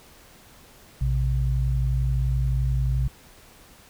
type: tone pair together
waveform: sine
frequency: 58.51 / 130 Hz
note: A#1 / C3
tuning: +7 / -11 cents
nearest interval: octave + major second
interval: 1382 cents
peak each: -22 / -24 dBFS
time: 1.01-3.08 s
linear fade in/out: 5 ms
effects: pink hiss -51 dBFS RMS until 3.89 s